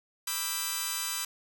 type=chord; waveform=5% pulse; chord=E minor seventh; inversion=second; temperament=just; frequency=988.9 / 1186.7 / 1318.5 / 1582.2 Hz; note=B5 / D6 / E6 / G6; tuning=+2 / +18 / 0 / +16 cents; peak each=-26 dBFS; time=0.27-1.25 s; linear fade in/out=5 ms; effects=none